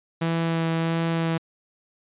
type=tone with vibrato; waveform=sawtooth; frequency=164.81 Hz; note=E3; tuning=in tune; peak=-18 dBFS; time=0.21-1.38 s; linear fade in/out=10 ms; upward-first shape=sine; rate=1.5 Hz; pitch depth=10 cents each way; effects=resampled to 8000 Hz